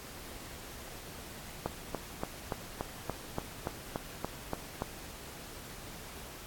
click train, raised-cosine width 1 ms, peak -18 dBFS, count 12, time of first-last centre 1.66-4.821 s, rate 3.48 Hz, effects pink hiss -47 dBFS RMS until 6.46 s + AAC 64 kbps

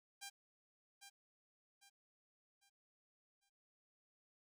5% pulse tone with echo, 796 Hz, G5, 26 cents sharp, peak -36 dBFS, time 0.21-0.3 s, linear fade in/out 20 ms, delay 800 ms, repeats 4, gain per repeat -8 dB, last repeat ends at 3.5 s, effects none

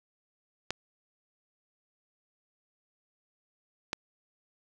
clicks, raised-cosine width 0.2 ms, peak -13 dBFS, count 2, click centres 0.706 / 3.931 s, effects none

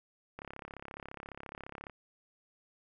click train, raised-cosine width 0.5 ms, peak -28 dBFS, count 53, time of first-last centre 0.39-1.897 s, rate 34.5 Hz, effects none

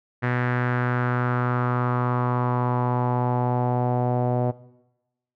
sawtooth tone with low-pass filter sweep, 123.47 Hz, B2, in tune, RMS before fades -23 dBFS, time 0.22-4.52 s, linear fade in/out 20 ms, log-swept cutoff 1800 to 660 Hz, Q 3.4, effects noise-tail reverb RT60 1.0 s tail -20 dB re dry

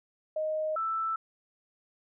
sine tone pair in turn, 622.3 / 1323.2 Hz, D#5 / E6, 0 / +6 cents, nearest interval octave + minor second, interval 1306 cents, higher second, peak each -28 dBFS, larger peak neither, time 0.36-0.76 / 0.76-1.16 s, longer neither, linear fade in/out 5 ms, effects none

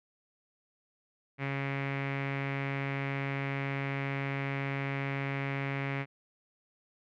sawtooth tone with low-pass filter, 137.9 Hz, C#3, 9 cents flat, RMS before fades -34 dBFS, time 1.38-6.06 s, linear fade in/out 50 ms, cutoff 2200 Hz, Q 4.6, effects none

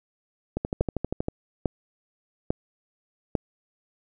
two click trains, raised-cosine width 2 ms, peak -13 / -9 dBFS, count 10 / 4, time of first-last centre 0.57-1.284 / 0.81-3.352 s, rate 12.6 / 1.18 Hz, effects none

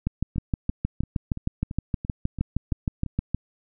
two click trains, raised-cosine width 5 ms, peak -11 / -20 dBFS, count 22 / 9, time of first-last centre 0.07-3.346 / 0.36-3.063 s, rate 6.41 / 2.96 Hz, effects none

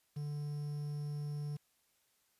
triangle tone with quantisation, 146.83 Hz, D3, in tune, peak -35 dBFS, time 0.16-1.57 s, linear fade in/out 10 ms, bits 10, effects white hiss -75 dBFS RMS until 2.39 s + resampled to 32000 Hz

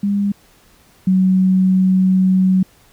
sine tone pair in turn, 201.5 / 187.14 Hz, G3 / F#3, +48 / +20 cents, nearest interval minor second, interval 128 cents, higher first, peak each -14 / -10 dBFS, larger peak second, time 0.03-0.32 / 1.07-2.63 s, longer second, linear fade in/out 5 ms, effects pink hiss -51 dBFS RMS until 2.92 s

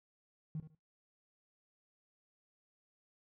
triangle tone with echo, 155.56 Hz, D#3, in tune, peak -33 dBFS, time 0.55-0.6 s, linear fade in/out 2 ms, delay 75 ms, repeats 2, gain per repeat -14 dB, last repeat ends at 0.75 s, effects noise-tail reverb RT60 0.2 s tail -19 dB re dry + tanh soft clip ceiling -35 dBFS

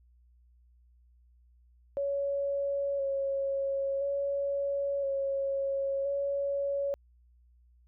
sine tone with vibrato, 554.4 Hz, C#5, in tune, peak -28 dBFS, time 1.97-6.94 s, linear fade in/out 0 ms, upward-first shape square, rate 0.49 Hz, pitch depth 18 cents each way, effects added 60 Hz sine -59 dBFS peak until 7.87 s

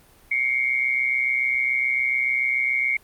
sine tone pair together, 2133 / 2260 Hz, C7 / C#7, +33 / +33 cents, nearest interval minor second, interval 100 cents, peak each -22 / -23 dBFS, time 0.31-2.97 s, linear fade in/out 5 ms, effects pink hiss -54 dBFS RMS until 3.03 s + Opus 32 kbps

